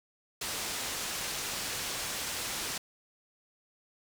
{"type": "low-pass noise", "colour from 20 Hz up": "white", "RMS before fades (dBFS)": -36, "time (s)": [0.41, 2.78], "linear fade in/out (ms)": 5, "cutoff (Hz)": 8300, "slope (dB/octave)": 12, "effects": []}